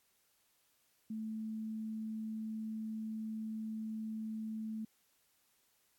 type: tone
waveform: sine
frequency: 219.3 Hz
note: A3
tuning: 6 cents flat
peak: -38 dBFS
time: 1.1-4.85 s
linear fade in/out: 5 ms
effects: white hiss -74 dBFS RMS until 5.98 s + AAC 64 kbps